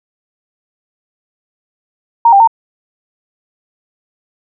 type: tone with pitch steps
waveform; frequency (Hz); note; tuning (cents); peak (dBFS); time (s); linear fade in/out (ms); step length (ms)
sine; 930 / 793 / 911; A#5 / G5 / A#5; -4 / +20 / -40; -3; 2.25-2.475; 5; 75
effects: none